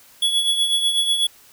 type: tone with tremolo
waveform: square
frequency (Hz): 3378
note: G#7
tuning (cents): +29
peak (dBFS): -15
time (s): 0.22-1.27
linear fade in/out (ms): 5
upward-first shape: triangle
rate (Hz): 8.1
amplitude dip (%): 60
effects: white hiss -50 dBFS RMS until 1.52 s